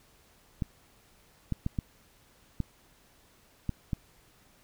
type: clicks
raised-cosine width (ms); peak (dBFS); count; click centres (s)
5; -17; 7; 0.622 / 1.523 / 1.664 / 1.788 / 2.603 / 3.693 / 3.932
effects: pink hiss -62 dBFS RMS until 4.63 s